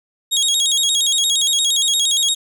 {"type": "tone with vibrato", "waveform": "25% pulse", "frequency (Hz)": 3520, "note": "A7", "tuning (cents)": 0, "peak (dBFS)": -10, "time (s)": [0.31, 2.35], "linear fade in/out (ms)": 20, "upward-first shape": "square", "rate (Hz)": 8.6, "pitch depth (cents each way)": 110, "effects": []}